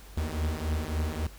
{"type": "beating tone pair", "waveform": "45% pulse", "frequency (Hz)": [75.8, 79.4], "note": ["D#2", "D#2"], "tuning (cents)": [-45, 36], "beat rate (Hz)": 3.6, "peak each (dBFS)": -31, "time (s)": [0.17, 1.27], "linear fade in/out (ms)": 5, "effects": ["added 50 Hz sine -46 dBFS peak until 1.38 s", "pink hiss -52 dBFS RMS until 1.38 s"]}